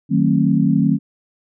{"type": "chord", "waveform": "sine", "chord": "D# diminished seventh", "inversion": "none", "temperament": "just", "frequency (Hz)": [155.56, 186.68, 224, 268.8], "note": ["D#3", "F#3", "A3", "C4"], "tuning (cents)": [0, 16, 31, 47], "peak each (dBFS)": -18, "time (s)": [0.09, 0.99], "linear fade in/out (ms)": 50, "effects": []}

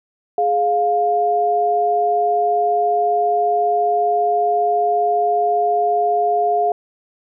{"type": "tone pair together", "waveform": "sine", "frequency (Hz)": [418.4, 703.7], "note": ["G#4", "F5"], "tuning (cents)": [13, 13], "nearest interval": "major sixth", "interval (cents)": 900, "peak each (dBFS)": [-20, -15], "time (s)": [0.38, 6.72], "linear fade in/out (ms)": 2, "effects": []}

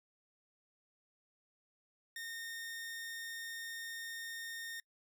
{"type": "tone", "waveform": "sawtooth", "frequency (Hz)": 1835, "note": "A#6", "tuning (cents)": -28, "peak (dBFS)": -39, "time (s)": [2.16, 4.8], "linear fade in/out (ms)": 2, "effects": ["noise-tail reverb RT60 0.1 s tail -25 dB re dry"]}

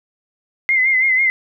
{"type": "tone with vibrato", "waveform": "sine", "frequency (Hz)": 2079, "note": "C7", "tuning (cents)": -12, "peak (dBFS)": -12, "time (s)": [0.69, 1.3], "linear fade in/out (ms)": 0, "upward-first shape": "sine", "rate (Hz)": 6.1, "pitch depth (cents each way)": 55, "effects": []}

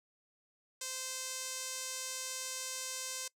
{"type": "tone with band-pass filter", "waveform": "sawtooth", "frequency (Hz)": 519, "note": "C5", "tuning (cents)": -14, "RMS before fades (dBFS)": -41, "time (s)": [0.81, 3.28], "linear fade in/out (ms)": 5, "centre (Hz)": 7200, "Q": 1.7, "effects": ["noise-tail reverb RT60 0.1 s tail -23 dB re dry"]}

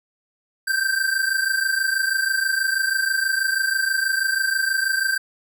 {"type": "tone pair together", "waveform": "square", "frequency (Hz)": [1553.8, 1580], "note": ["G6", "G6"], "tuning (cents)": [-16, 13], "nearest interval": "unison", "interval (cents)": 29, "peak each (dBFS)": -23, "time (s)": [0.67, 5.18], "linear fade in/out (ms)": 10, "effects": []}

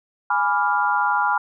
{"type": "chord", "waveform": "sine", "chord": "G# diminished seventh", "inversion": "none", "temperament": "equal", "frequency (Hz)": [830.6, 987.8, 1174.7, 1396.9], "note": ["G#5", "B5", "D6", "F6"], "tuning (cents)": [0, 0, 0, 0], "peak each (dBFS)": [-22, -22, -27, -22], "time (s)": [0.3, 1.38], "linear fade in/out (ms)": 5, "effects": []}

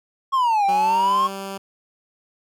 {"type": "exponential two-way sweep", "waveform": "triangle", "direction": "down then up", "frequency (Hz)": [1100, 784, 1100], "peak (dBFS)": -14, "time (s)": [0.32, 1.28], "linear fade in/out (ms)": 20, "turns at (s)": 0.66}
{"type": "tone with pitch glide", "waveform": "10% pulse", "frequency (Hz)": [187.3, 195.14], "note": ["F#3", "G3"], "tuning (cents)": [21, -8], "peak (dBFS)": -21, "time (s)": [0.68, 1.58], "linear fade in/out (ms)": 10, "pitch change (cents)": 71, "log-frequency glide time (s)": [0.82, 0.95]}
{"effects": []}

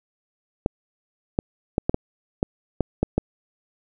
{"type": "clicks", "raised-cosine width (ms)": 2, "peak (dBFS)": -6, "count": 9, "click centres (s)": [0.661, 1.389, 1.781, 1.895, 1.944, 2.429, 2.807, 3.03, 3.18], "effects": []}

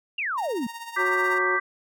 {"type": "exponential sweep", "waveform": "sine", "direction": "down", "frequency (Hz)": [2880, 210.9], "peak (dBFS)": -25, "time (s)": [0.18, 0.67], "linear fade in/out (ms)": 5}
{"type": "tone with tremolo", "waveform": "sawtooth", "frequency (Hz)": 928, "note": "A#5", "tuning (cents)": -8, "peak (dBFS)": -29, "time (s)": [0.37, 1.39], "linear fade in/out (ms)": 20, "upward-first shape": "triangle", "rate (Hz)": 16, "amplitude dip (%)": 70}
{"type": "harmonic tone", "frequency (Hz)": 183.7, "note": "F#3", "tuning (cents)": -12, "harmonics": [2, 3, 4, 5, 6], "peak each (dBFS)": [-27, -35, -43, -34, -37], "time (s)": [0.96, 1.6], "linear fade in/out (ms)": 50}
{"type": "chord", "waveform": "sine", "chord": "G major", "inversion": "second", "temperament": "equal", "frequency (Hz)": [1174.7, 1568, 1975.5], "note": ["D6", "G6", "B6"], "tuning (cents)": [0, 0, 0], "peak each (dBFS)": -26, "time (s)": [0.96, 1.6], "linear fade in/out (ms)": 10}
{"effects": []}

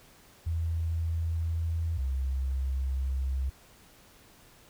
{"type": "tone pair in turn", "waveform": "sine", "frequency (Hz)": [82.41, 66.3], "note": ["E2", "C2"], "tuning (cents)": [0, 23], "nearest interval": "major third", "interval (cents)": 377, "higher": "first", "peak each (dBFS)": -27, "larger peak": "neither", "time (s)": [[0.46, 1.98], [1.98, 3.5]], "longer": "neither", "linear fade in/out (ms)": 10, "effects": ["pink hiss -57 dBFS RMS until 4.69 s"]}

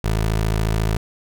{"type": "tone", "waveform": "20% pulse", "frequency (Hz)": 54.1, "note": "A1", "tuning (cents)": -29, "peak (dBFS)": -13, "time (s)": [0.04, 0.97], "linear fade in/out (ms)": 5, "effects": []}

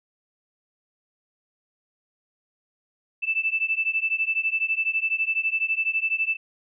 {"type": "beating tone pair", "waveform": "sine", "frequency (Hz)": [2637, 2649], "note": ["E7", "E7"], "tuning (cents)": [0, 8], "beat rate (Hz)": 12, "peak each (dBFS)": -25, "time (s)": [3.22, 6.37], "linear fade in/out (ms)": 20, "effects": []}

